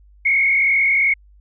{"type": "tone with frequency modulation", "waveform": "sine", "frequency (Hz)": 2191, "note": "C#7", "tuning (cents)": -21, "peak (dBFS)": -13, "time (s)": [0.25, 1.14], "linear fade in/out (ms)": 10, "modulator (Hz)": 42.5, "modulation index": 1.5, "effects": ["added 50 Hz sine -46 dBFS peak until 1.4 s"]}